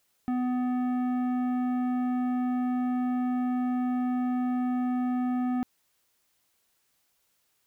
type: tone with tanh clipping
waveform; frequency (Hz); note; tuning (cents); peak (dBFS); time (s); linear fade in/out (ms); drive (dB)
sine; 249.8; B3; +20; -27; 0.28-5.63; 0; 12
effects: white hiss -72 dBFS RMS until 7.66 s